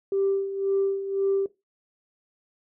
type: tone with tremolo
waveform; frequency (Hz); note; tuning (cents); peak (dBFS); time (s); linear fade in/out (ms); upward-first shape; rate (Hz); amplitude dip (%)
sine; 392; G4; 0; -19; 0.12-1.46; 2; sine; 1.9; 70
effects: noise-tail reverb RT60 0.2 s tail -17 dB re dry + tanh soft clip ceiling -16 dBFS